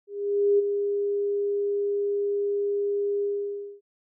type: tone with ADSR envelope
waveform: sine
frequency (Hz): 405.4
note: G#4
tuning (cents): -42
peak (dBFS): -16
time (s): 0.07-3.81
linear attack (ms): 520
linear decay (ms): 17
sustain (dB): -7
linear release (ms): 580
effects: none